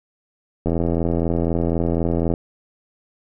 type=click train; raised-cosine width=2 ms; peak=-8 dBFS; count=142; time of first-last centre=0.66-2.339 s; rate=84 Hz; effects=none